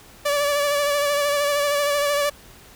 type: tone with vibrato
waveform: sawtooth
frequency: 577 Hz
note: D5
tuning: 31 cents flat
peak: -15 dBFS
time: 0.25-2.3 s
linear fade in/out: 10 ms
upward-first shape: sine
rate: 13 Hz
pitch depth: 31 cents each way
effects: pink hiss -47 dBFS RMS until 2.75 s